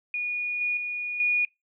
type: tone with level steps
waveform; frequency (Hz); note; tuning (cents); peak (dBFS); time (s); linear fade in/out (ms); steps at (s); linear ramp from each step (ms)
sine; 2450; D#7; -27; -26 / -23 / -28 / -20; 0.14-1.45; 2; 0.61 / 0.77 / 1.2; 2
effects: noise-tail reverb RT60 0.2 s tail -25 dB re dry